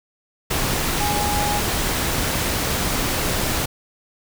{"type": "tone in noise", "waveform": "sine", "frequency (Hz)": 827, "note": "G#5", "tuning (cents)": -8, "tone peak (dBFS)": -23, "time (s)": [1, 1.6], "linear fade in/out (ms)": 10, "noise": "pink", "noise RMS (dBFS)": -22, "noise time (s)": [0.5, 3.66], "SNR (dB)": -4, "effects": []}